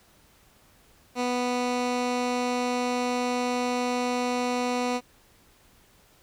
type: tone with low-pass filter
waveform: 15% pulse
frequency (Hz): 246.9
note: B3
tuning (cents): 0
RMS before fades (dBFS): -27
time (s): 1.15-5.01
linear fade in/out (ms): 50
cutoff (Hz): 7200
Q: 0.8
effects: pink hiss -59 dBFS RMS until 6.22 s